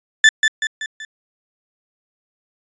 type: tone with echo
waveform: 35% pulse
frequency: 1754 Hz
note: A6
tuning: 6 cents flat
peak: -4 dBFS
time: 0.24-0.29 s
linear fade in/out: 2 ms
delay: 190 ms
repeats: 4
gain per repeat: -6 dB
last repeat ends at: 1.05 s
effects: resampled to 16000 Hz